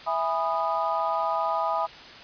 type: chord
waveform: sine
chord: E major seventh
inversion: none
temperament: just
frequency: 659.3 / 824.1 / 988.9 / 1236.1 Hz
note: E5 / G#5 / B5 / D#6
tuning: 0 / -14 / +2 / -12 cents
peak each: -29 dBFS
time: 0.06-1.87 s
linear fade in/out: 20 ms
effects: white hiss -44 dBFS RMS until 2.23 s + resampled to 11025 Hz